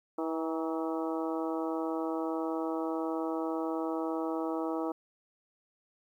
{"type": "harmonic tone with a mistuned harmonic", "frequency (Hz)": 161.7, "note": "E3", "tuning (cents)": -33, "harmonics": [2, 3, 4, 5, 6, 7, 8], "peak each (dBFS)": [-33, -37, -39, -41, -43, -44, -45], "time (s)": [0.18, 4.92], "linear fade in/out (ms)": 5, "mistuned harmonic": 6, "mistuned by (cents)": -45, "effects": ["11-bit"]}